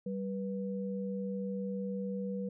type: tone pair together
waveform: sine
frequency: 193.8 / 487.8 Hz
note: G3 / B4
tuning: -20 / -21 cents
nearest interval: octave + major third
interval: 1599 cents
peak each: -35 / -39 dBFS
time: 0.06-2.49 s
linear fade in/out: 5 ms
effects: none